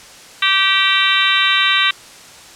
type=harmonic tone with a mistuned harmonic; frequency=387.8 Hz; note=G4; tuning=19 cents flat; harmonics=3 / 4 / 5 / 6 / 7 / 8 / 9 / 10; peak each=-20 / -20 / -20 / -20 / -20 / -20 / -20 / -20 dBFS; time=0.42-1.91 s; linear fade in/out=5 ms; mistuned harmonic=9; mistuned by=+49 cents; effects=white hiss -39 dBFS RMS until 2.55 s + low-pass 8000 Hz 12 dB/octave